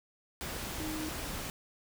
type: tone in noise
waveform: sine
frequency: 311.1 Hz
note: D#4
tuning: in tune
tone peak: -37 dBFS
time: 0.8-1.09 s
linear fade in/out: 0 ms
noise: pink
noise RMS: -39 dBFS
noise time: 0.41-1.5 s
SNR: -1 dB
effects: none